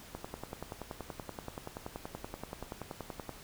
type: click train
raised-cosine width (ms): 1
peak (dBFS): -25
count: 34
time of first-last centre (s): 0.15-3.293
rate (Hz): 10.5
effects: pink hiss -52 dBFS RMS until 3.43 s

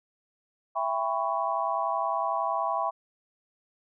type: chord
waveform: sine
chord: C# half-diminished seventh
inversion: first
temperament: just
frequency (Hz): 665.2 / 798.3 / 997.9 / 1108.7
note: E5 / G5 / B5 / C#6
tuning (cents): +16 / +31 / +18 / 0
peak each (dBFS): -31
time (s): 0.75-2.91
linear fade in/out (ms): 20
effects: none

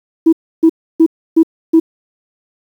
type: tone bursts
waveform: sine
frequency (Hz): 325.3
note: E4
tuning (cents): -23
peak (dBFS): -3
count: 5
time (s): 0.26-1.8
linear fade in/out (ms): 10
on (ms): 68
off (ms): 300
effects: tanh soft clip ceiling 0 dBFS + 7-bit

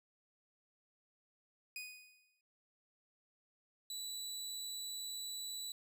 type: tone with exponential decay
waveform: sawtooth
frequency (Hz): 2485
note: D#7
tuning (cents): -3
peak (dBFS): -38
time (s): 1.76-2.41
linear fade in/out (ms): 2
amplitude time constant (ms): 140
type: tone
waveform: 25% pulse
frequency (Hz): 3951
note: B7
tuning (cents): 0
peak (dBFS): -38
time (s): 3.9-5.72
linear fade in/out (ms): 2
effects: none

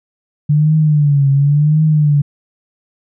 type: tone with vibrato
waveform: sine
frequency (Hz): 146.83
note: D3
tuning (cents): 0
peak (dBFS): -8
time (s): 0.49-2.22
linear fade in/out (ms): 10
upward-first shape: triangle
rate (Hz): 0.93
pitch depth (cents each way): 120
effects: none

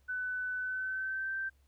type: tone with pitch glide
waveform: sine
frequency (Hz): 1500 to 1562.8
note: F#6 to G6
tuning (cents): +23 to -6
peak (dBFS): -33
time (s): 0.08-1.5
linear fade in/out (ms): 20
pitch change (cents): +71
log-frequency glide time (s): 0.56-1.34
effects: added 68 Hz sine -64 dBFS peak until 1.67 s + pink hiss -75 dBFS RMS until 1.67 s

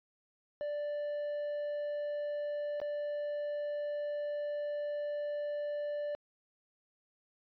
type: tone with dropouts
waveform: triangle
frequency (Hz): 587.3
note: D5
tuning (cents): 0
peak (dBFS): -32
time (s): 0.61-6.15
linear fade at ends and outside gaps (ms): 0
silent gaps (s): 2.801-2.816
effects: resampled to 11025 Hz

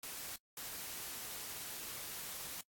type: noise bursts at uneven times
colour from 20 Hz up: white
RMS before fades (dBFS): -45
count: 2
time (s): 0.03-0.36 / 0.57-2.61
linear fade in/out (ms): 2
effects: noise-tail reverb RT60 0.1 s tail -26 dB re dry + AAC 64 kbps

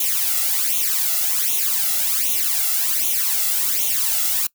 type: noise with flanger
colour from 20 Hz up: blue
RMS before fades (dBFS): -20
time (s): 0-4.47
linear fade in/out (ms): 5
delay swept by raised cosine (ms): 0.3 to 1.5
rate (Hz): 1.3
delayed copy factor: +0.8
effects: noise-tail reverb RT60 0.1 s tail -23 dB re dry

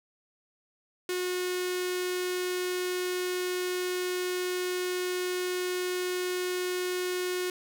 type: tone with notch filter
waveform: sawtooth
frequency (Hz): 362.9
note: F#4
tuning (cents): -34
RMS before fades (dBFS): -31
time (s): 1.09-7.5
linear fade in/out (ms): 2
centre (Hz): 800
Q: 0.89
effects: none

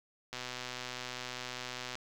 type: click train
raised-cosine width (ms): 0.2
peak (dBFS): -22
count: 204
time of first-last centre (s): 0.33-1.954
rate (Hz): 125
effects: 8-bit

